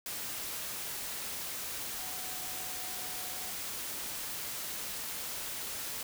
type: tone in noise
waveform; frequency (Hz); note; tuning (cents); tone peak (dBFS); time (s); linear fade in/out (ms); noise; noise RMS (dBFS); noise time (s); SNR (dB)
sine; 740; F#5; 0; -50; 1.99-3.51; 2; white; -39; 0.06-6.03; -14
effects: none

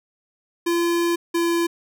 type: tone pair in turn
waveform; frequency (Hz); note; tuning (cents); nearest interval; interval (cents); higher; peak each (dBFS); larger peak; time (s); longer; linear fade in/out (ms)
square; 341.9 / 339.5; F4 / F4; -37 / -49; unison; 12; first; -19; neither; 0.66-1.16 / 1.34-1.67; first; 10
effects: none

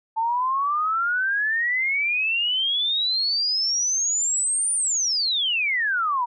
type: exponential two-way sweep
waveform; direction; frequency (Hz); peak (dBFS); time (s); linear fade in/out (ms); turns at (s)
sine; up then down; 882 to 9397 to 932; -20; 0.16-6.26; 20; 4.74
effects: none

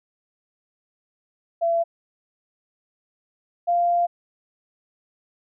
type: tone pair in turn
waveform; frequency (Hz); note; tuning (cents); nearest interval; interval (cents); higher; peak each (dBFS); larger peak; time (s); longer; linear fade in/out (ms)
sine; 674 / 695.4; E5 / F5; +38 / -8; minor second; 54; second; -18 / -17; second; 1.61-1.84 / 3.67-4.07; second; 20
effects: none

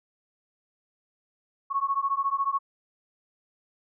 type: beating tone pair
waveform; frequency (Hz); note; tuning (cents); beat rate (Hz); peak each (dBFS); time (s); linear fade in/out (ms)
sine; 1097 / 1111; C#6 / C#6; -18 / +4; 14; -27; 1.7-2.59; 20
effects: none

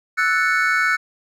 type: chord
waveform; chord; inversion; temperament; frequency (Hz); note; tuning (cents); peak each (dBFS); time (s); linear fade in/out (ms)
triangle; F# minor seventh; third; equal; 1318.5 / 1480 / 1760 / 2217; E6 / F#6 / A6 / C#7; 0 / 0 / 0 / 0; -21 / -17 / -22 / -21; 0.17-0.97; 20
effects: none

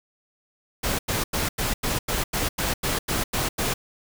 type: noise bursts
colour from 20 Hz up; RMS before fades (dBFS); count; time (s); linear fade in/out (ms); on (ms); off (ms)
pink; -25; 12; 0.83-3.74; 10; 160; 90
effects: none

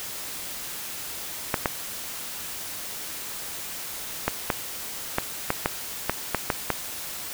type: clicks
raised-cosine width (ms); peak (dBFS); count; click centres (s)
0.5; -6; 11; 1.542 / 1.658 / 4.28 / 4.502 / 5.184 / 5.504 / 5.659 / 6.096 / 6.347 / 6.502 / 6.703
effects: white hiss -35 dBFS RMS until 7.33 s

